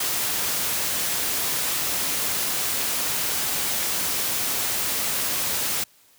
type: noise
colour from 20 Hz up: white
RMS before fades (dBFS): -25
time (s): 0-5.84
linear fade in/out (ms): 5
effects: white hiss -57 dBFS RMS until 6.18 s + high-pass 60 Hz 12 dB/octave